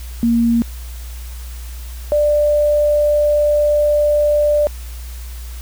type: tone pair in turn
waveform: sine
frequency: 233.1 / 591.8 Hz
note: A#3 / D5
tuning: 0 / +13 cents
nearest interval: octave + major third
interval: 1613 cents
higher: second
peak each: -11 dBFS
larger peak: neither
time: 0.23-0.62 / 2.12-4.67 s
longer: second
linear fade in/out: 0 ms
effects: added 60 Hz sine -27 dBFS peak until 5.61 s + white hiss -40 dBFS RMS until 5.61 s